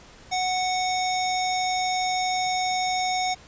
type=harmonic tone with a mistuned harmonic; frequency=740 Hz; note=F#5; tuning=in tune; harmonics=1 / 3 / 5 / 7 / 9; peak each=-24 / -31 / -33 / -33 / -34 dBFS; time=0.31-3.35 s; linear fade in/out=20 ms; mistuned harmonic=7; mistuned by=+74 cents; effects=pink hiss -49 dBFS RMS until 3.47 s + resampled to 16000 Hz